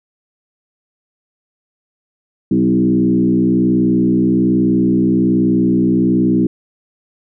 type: tone with frequency modulation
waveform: sine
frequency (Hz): 255.5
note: C4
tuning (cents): -41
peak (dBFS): -10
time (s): 2.51-6.47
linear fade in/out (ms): 5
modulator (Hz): 61.2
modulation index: 1.5
effects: none